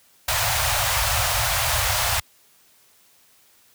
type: band-stop noise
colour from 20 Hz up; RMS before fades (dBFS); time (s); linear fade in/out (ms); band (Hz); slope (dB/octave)
pink; -21; 0.28-2.2; 5; 120 to 590; 48
effects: white hiss -57 dBFS RMS until 3.74 s + high-pass 60 Hz 12 dB/octave